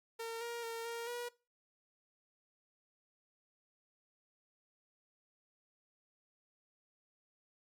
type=tone with pitch steps; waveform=sawtooth; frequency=456.9 / 470.6 / 458.6 / 466 / 482 Hz; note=A#4 / A#4 / A#4 / A#4 / B4; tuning=-35 / +16 / -28 / -1 / -42 cents; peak=-36 dBFS; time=0.19-1.29 s; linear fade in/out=10 ms; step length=220 ms; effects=noise-tail reverb RT60 0.3 s tail -21 dB re dry + Opus 48 kbps